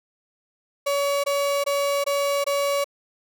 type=tone bursts; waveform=35% pulse; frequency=565 Hz; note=C#5; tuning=33 cents sharp; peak=-19 dBFS; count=5; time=0.86-2.844 s; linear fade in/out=10 ms; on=380 ms; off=21 ms; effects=none